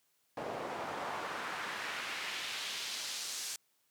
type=noise with band-pass filter sweep; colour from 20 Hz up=pink; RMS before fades=-40 dBFS; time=0.37-3.56 s; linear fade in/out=2 ms; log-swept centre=560 to 6900 Hz; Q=1.2; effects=white hiss -75 dBFS RMS until 3.9 s + high-pass 100 Hz 12 dB/octave